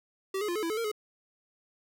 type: tone with pitch steps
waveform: square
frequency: 385.3 / 420.5 / 348.7 / 430.2 / 332 / 431.4 / 461.2 / 423.5 Hz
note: G4 / G#4 / F4 / A4 / E4 / A4 / A#4 / G#4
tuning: -30 / +22 / -3 / -39 / +12 / -34 / -19 / +34 cents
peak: -30 dBFS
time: 0.34-0.916 s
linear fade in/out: 5 ms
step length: 72 ms
effects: 12-bit